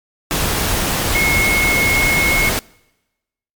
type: tone in noise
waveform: sine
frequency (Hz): 2174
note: C#7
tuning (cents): -34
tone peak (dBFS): -14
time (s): 1.15-2.49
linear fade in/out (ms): 0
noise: pink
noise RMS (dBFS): -18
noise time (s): 0.31-2.59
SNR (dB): +1
effects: noise-tail reverb RT60 1.0 s tail -25 dB re dry + MP3 96 kbps